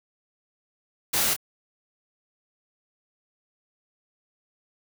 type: noise with echo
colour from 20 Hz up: white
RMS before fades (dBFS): -24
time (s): 1.13-1.34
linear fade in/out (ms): 10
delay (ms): 25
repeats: 1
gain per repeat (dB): -7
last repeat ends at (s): 1.365
effects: none